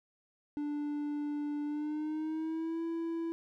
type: tone with pitch glide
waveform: triangle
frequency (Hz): 293.7 to 331.6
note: D4 to E4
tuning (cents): 0 to +10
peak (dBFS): -31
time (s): 0.57-3.32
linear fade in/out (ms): 0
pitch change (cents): +210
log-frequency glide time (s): 1.64-2.83
effects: none